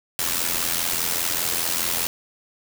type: noise with amplitude modulation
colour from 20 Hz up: white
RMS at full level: -21 dBFS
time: 0.19-2.07 s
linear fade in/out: 0 ms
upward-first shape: sine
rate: 84.9 Hz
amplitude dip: 70%
effects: none